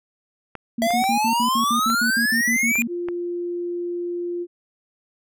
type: clicks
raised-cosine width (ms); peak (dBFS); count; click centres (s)
0.5; -18; 6; 0.553 / 0.906 / 1.04 / 1.901 / 2.756 / 3.086
type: tone bursts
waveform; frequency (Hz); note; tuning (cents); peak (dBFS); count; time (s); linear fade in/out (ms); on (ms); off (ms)
sine; 233.1; A#3; 0; -22; 14; 0.78-2.875; 5; 93; 61
type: exponential sweep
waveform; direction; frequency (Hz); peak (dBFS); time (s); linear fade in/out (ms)
square; up; 659.3 to 2448; -19; 0.82-2.82; 0
type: tone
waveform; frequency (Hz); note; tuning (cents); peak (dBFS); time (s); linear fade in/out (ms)
sine; 349.2; F4; 0; -24; 2.87-4.47; 50
effects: none